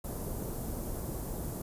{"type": "band-stop noise", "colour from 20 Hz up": "pink", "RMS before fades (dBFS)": -37, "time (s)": [0.04, 1.62], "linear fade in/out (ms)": 5, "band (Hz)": [630, 12000], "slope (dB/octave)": 12, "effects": ["resampled to 32000 Hz"]}